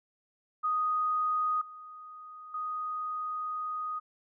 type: tone with level steps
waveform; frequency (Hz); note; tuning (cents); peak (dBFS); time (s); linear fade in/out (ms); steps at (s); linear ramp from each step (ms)
sine; 1244.5; D#6; 0; -26 / -44 / -32; 0.63-4; 20; 1.61 / 2.54; 5
effects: none